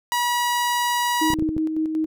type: tone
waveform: sawtooth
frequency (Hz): 966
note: B5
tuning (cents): -39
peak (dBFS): -16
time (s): 0.12-1.34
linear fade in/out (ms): 0
type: tone with tremolo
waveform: sine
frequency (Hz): 314.9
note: D#4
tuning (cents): +21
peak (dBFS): -19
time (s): 1.21-2.06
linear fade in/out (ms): 10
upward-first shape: square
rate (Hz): 5.4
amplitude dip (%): 40
type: clicks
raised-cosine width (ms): 3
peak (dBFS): -15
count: 6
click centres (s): 1.303 / 1.334 / 1.388 / 1.424 / 1.491 / 1.566
effects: none